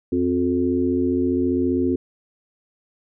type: harmonic tone with a mistuned harmonic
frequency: 87.9 Hz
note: F2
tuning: 12 cents sharp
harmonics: 1 / 3 / 4 / 5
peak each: -30 / -20 / -22 / -29 dBFS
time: 0.12-1.96 s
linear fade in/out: 5 ms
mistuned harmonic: 4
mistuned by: +35 cents
effects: none